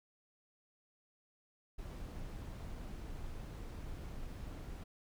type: noise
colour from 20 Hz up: brown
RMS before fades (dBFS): -45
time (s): 1.78-4.84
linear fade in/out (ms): 10
effects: none